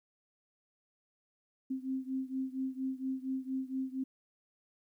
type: beating tone pair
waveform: sine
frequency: 261.6 / 265.9 Hz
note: C4 / C4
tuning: 0 / +28 cents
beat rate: 4.3 Hz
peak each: -36 / -38 dBFS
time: 1.7-4.04 s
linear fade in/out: 10 ms
effects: 12-bit